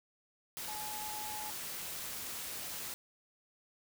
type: tone in noise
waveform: sine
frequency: 851 Hz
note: G#5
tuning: 42 cents sharp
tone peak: -43 dBFS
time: 0.68-1.5 s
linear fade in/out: 0 ms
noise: white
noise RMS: -42 dBFS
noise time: 0.57-2.94 s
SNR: -4 dB
effects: none